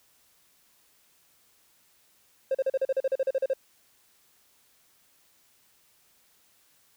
triangle tone bursts, 532 Hz, C5, 29 cents sharp, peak -19 dBFS, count 14, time 2.51-3.535 s, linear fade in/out 5 ms, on 37 ms, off 39 ms, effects tanh soft clip ceiling -18 dBFS + white hiss -64 dBFS RMS until 6.96 s

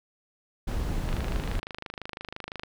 brown noise, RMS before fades -29 dBFS, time 0.67-1.6 s, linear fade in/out 10 ms
click train, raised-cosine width 0.3 ms, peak -20 dBFS, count 41, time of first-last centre 1.09-2.634 s, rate 25.9 Hz
effects none

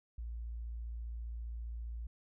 sine tone, 57.5 Hz, A#1, 23 cents flat, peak -39 dBFS, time 0.18-2.07 s, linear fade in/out 5 ms, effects none

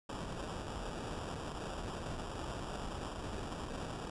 pink noise with sample-and-hold, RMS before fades -42 dBFS, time 0.09-4.1 s, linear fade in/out 5 ms, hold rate 2100 Hz, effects resampled to 22050 Hz

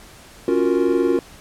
triangle chord, Gb major seventh, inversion second, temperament equal, 277.2 / 349.2 / 370 / 466.2 Hz, Db4 / F4 / Gb4 / Bb4, 0 / 0 / 0 / 0 cents, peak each -20 / -17 / -20 / -20 dBFS, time 0.48-1.19 s, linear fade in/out 2 ms, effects pink hiss -44 dBFS RMS until 1.4 s + low-pass 12000 Hz 12 dB/octave

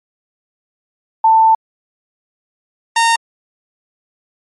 sine / sawtooth tone pair in turn, 890 / 919.8 Hz, A5 / A#5, +20 / -23 cents, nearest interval minor second, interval 57 cents, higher second, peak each -6 dBFS, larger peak neither, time 1.24-1.55 / 2.96-3.16 s, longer first, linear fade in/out 5 ms, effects MP3 48 kbps

